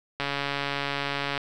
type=click train; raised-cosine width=0.3 ms; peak=-12 dBFS; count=167; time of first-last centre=0.2-1.377 s; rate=141 Hz; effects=none